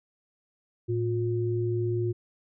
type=tone pair together; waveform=sine; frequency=112.13 / 356 Hz; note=A2 / F4; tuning=+33 / +33 cents; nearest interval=octave + minor sixth; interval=2000 cents; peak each=-27 / -28 dBFS; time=0.88-2.13 s; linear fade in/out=20 ms; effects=none